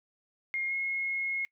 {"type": "tone with pitch glide", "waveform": "sine", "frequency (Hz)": [2134, 2163], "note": ["C7", "C#7"], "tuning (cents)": [34, -43], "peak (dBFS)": -29, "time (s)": [0.54, 1.45], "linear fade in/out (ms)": 0, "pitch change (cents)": 23, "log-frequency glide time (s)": [0.67, 0.73], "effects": ["noise-tail reverb RT60 0.1 s tail -24 dB re dry"]}